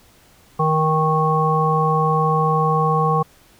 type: harmonic tone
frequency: 156.9 Hz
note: D#3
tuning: 15 cents sharp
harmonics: 1 / 3 / 5 / 7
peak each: -19 / -22 / -22 / -19 dBFS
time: 0.59-3.23 s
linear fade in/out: 10 ms
effects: pink hiss -52 dBFS RMS until 3.59 s